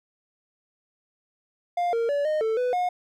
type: tone with pitch steps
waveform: triangle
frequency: 702 / 462.3 / 573 / 615 / 443.5 / 497.6 / 720 Hz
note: F5 / A#4 / D5 / D#5 / A4 / B4 / F#5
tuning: +9 / -14 / -43 / -20 / +14 / +13 / -47 cents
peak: -20 dBFS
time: 1.77-2.89 s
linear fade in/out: 5 ms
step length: 160 ms
effects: none